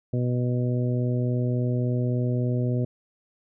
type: harmonic tone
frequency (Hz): 123.5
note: B2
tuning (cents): 0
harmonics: 1 / 2 / 3 / 4 / 5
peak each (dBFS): -23 / -29 / -33 / -35 / -37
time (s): 0.13-2.85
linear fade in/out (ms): 5
effects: none